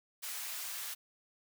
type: high-pass noise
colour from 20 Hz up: white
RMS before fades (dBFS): -41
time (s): 0.22-0.95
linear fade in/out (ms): 20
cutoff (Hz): 910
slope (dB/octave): 12
effects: none